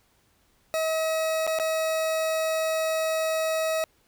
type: tone with dropouts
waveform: 40% pulse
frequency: 639 Hz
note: D#5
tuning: 46 cents sharp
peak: -23 dBFS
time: 0.74-3.84 s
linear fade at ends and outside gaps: 0 ms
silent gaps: 1.467-1.475 / 1.588-1.598 s
effects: pink hiss -65 dBFS RMS until 4.07 s